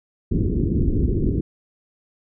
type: low-pass noise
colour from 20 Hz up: pink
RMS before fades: -20 dBFS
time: 0.31-1.41 s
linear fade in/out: 5 ms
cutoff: 390 Hz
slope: 48 dB/octave
effects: none